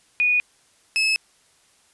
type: tone pair in turn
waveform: sine / 30% pulse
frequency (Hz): 2465 / 2595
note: D#7 / E7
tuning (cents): -17 / -28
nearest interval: minor second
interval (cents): 89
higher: second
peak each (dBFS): -16 / -15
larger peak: second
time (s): 0.2-0.4 / 0.96-1.16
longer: neither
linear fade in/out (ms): 0
effects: white hiss -59 dBFS RMS until 1.93 s + resampled to 24000 Hz